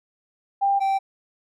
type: tone pair in turn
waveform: sine / triangle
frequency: 794 / 779.5 Hz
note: G5 / G5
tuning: +22 / -10 cents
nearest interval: unison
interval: 32 cents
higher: first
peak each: -17 dBFS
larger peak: neither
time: 0.61-0.8 / 0.8-0.99 s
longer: neither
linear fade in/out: 20 ms
effects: none